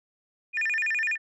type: tone with vibrato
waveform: sine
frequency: 2093 Hz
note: C7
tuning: in tune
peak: -22 dBFS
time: 0.53-1.18 s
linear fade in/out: 50 ms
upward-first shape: square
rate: 12 Hz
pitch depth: 270 cents each way
effects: tanh soft clip ceiling -22 dBFS